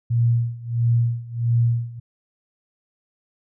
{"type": "tone with tremolo", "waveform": "sine", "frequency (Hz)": 117.8, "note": "A#2", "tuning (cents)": 19, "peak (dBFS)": -14, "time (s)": [0.1, 2], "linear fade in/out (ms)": 10, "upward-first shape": "sine", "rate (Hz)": 1.5, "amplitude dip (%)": 90, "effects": []}